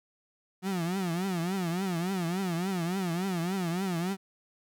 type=tone with vibrato; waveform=35% pulse; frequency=179.9 Hz; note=F#3; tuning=48 cents flat; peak=-27 dBFS; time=0.62-4.17 s; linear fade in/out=50 ms; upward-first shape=triangle; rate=3.5 Hz; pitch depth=180 cents each way; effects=none